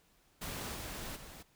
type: noise with level steps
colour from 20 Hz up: pink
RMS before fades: -41 / -43 / -51 dBFS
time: 0.41-1.43 s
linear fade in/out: 10 ms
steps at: 0.74 / 1.15 s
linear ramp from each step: 20 ms
effects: pink hiss -69 dBFS RMS until 1.55 s